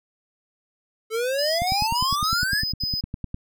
square exponential sweep, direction up, 433.1 to 1805 Hz, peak -23 dBFS, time 1.1-2.64 s, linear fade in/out 50 ms
triangle tone bursts, 5020 Hz, D#8, 15 cents sharp, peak -23 dBFS, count 6, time 1.38-3.01 s, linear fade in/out 10 ms, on 210 ms, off 74 ms
click train, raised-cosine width 5 ms, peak -17 dBFS, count 18, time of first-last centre 1.62-3.344 s, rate 9.86 Hz
effects none

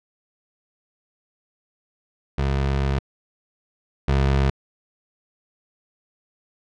25% pulse tone pair in turn, 68.4 / 68.06 Hz, C#2 / C#2, -23 / -31 cents, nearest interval unison, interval 8 cents, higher first, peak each -16 / -13 dBFS, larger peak second, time 2.38-2.99 / 4.08-4.5 s, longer first, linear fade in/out 5 ms, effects low-pass 4000 Hz 12 dB/octave

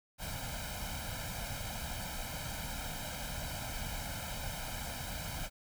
pink noise with comb filter, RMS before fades -40 dBFS, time 0.18-5.5 s, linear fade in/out 50 ms, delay 1.3 ms, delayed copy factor +0.85, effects none

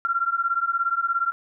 sine beating tone pair, 1364 / 1381 Hz, F6 / F6, -41 / -20 cents, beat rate 17 Hz, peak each -24 dBFS, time 0.05-1.32 s, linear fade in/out 0 ms, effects none

